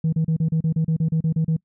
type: tone bursts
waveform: sine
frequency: 160.4 Hz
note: E3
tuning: 47 cents flat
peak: -15 dBFS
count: 13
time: 0.04-1.566 s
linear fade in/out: 5 ms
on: 86 ms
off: 34 ms
effects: noise-tail reverb RT60 0.1 s tail -26 dB re dry + tanh soft clip ceiling -15 dBFS